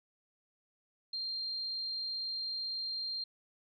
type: tone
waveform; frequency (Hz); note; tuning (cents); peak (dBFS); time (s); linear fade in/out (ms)
sine; 4186; C8; 0; -35; 1.13-3.24; 5
effects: none